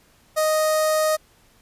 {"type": "tone with notch filter", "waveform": "sawtooth", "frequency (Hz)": 622.3, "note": "D#5", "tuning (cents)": 0, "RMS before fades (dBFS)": -20, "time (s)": [0.36, 1.17], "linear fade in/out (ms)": 20, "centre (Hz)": 2800, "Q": 1, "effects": ["pink hiss -57 dBFS RMS until 1.61 s", "resampled to 32000 Hz"]}